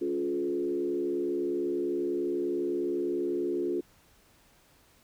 sine tone with frequency modulation, 354 Hz, F4, 23 cents sharp, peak -27 dBFS, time 0.01-3.81 s, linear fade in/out 10 ms, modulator 71.6 Hz, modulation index 0.97, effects pink hiss -62 dBFS RMS until 5.03 s

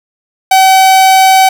45% pulse tone, 762 Hz, G5, 49 cents flat, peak -3 dBFS, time 0.51-1.49 s, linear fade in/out 5 ms, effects none

